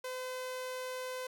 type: tone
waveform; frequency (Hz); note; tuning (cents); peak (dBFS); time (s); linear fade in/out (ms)
sawtooth; 510; C5; -44; -34; 0.04-1.27; 5
effects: none